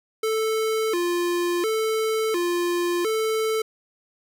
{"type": "tone with vibrato", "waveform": "square", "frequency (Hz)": 392, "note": "G4", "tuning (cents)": 0, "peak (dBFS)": -22, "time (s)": [0.23, 3.62], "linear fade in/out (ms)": 5, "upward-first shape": "square", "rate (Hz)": 0.71, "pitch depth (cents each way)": 200, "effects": []}